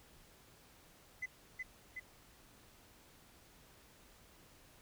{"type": "tone with echo", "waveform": "sine", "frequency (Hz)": 2025, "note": "B6", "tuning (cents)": 43, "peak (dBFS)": -35, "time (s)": [1.22, 1.26], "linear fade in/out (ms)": 10, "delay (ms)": 370, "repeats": 2, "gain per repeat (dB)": -3, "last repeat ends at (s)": 2, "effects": ["tanh soft clip ceiling -36 dBFS", "pink hiss -63 dBFS RMS until 4.81 s"]}